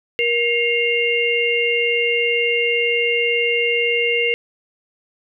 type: tone cluster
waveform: sine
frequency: 471.8 / 2140 / 2781 Hz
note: A#4 / C7 / F7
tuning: +21 / +38 / -8 cents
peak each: -20 dBFS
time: 0.19-4.34 s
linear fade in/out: 0 ms
effects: none